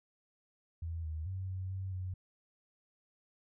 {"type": "tone with pitch steps", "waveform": "sine", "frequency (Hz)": [82.9, 78.7, 94.3, 93.5, 95.1, 92.3], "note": ["E2", "D#2", "F#2", "F#2", "F#2", "F#2"], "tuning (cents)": [10, 20, 33, 19, 48, -4], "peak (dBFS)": -36, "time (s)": [0.82, 2.14], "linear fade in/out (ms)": 5, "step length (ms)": 220, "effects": []}